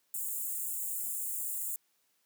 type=high-pass noise; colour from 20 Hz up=white; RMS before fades=-36 dBFS; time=0.14-1.76 s; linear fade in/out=2 ms; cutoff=7000 Hz; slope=96 dB/octave; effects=white hiss -74 dBFS RMS until 2.25 s + high-pass 150 Hz 12 dB/octave